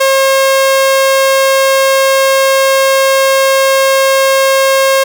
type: tone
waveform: sawtooth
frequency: 538 Hz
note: C5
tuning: 48 cents sharp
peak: -3 dBFS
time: 0-5.04 s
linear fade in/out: 10 ms
effects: none